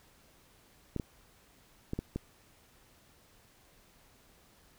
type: clicks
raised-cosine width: 3 ms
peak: -21 dBFS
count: 5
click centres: 0.963 / 0.998 / 1.934 / 1.99 / 2.16 s
effects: pink hiss -63 dBFS RMS until 4.78 s